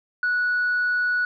sine tone, 1470 Hz, F#6, 12 cents flat, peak -18 dBFS, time 0.23-1.25 s, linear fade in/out 2 ms, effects tanh soft clip ceiling -17 dBFS

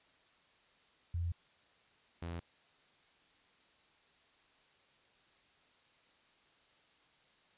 sine / sawtooth tone pair in turn, 85.6 / 85.01 Hz, F2 / F2, -34 / -46 cents, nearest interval unison, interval 12 cents, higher first, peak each -33 / -36 dBFS, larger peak first, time 1.14-1.32 / 2.22-2.4 s, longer neither, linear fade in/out 5 ms, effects white hiss -68 dBFS RMS until 7.57 s + resampled to 8000 Hz

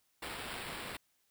white noise with sample-and-hold, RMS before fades -43 dBFS, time 0.22-0.97 s, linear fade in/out 5 ms, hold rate 6300 Hz, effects white hiss -75 dBFS RMS until 1.3 s

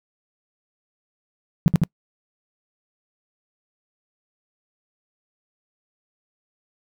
sine tone with echo, 165 Hz, E3, 2 cents sharp, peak -9 dBFS, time 1.66-1.68 s, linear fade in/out 0 ms, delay 78 ms, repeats 2, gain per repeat -2 dB, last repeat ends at 1.836 s, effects noise-tail reverb RT60 0.1 s tail -26 dB re dry

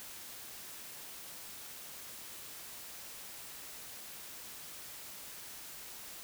silence, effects white hiss -48 dBFS RMS until 6.23 s

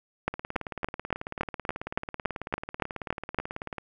two click trains, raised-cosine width 0.5 ms, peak -10 / -19 dBFS, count 12 / 64, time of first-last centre 0.28-3.387 / 0.34-3.783 s, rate 3.54 / 18.3 Hz, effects none

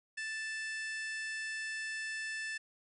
harmonic tone with a mistuned harmonic, 880 Hz, A5, in tune, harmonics 2 / 3 / 4 / 5 / 6 / 7 / 8 / 9 / 10, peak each -38 / -45 / -55 / -56 / -49 / -61 / -58 / -55 / -55 dBFS, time 0.17-2.58 s, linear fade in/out 10 ms, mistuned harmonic 10, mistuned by +63 cents, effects none

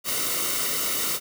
white noise with comb filter, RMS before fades -26 dBFS, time 0.04-1.2 s, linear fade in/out 50 ms, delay 1.2 ms, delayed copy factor -0.65, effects none

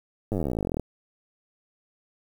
slowing click train, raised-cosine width 2 ms, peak -15 dBFS, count 30, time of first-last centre 0.32-0.797 s, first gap 9 ms, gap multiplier 1.04, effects 8-bit

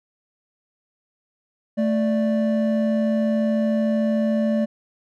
triangle tone pair together, 220.2 / 587 Hz, A3 / D5, +2 / -1 cents, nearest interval octave + perfect fourth, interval 1697 cents, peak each -17 / -22 dBFS, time 1.77-4.66 s, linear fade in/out 20 ms, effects none

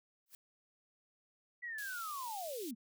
blue noise with exponential growth, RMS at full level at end -49 dBFS, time 0.26-0.35 s, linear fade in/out 1 ms, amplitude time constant 18 ms
sine linear sweep, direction down, 1975.5 to 196.7 Hz, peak -40 dBFS, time 1.62-2.75 s, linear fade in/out 20 ms
white high-pass noise, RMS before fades -49 dBFS, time 1.78-2.71 s, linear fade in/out 5 ms, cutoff 2800 Hz, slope 24 dB/octave
effects none

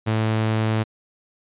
sawtooth tone, 110 Hz, A2, in tune, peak -15 dBFS, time 0.06-0.84 s, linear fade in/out 20 ms, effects resampled to 8000 Hz

